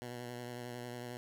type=tone with vibrato; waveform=10% pulse; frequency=121.9 Hz; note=B2; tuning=22 cents flat; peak=-34 dBFS; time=0.02-1.17 s; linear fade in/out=0 ms; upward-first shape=triangle; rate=11 Hz; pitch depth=33 cents each way; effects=none